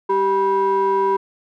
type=ring-modulated tone; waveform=triangle; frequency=293.7 Hz; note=D4; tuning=in tune; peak=-10 dBFS; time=0.09-1.17 s; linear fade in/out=10 ms; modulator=683 Hz; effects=none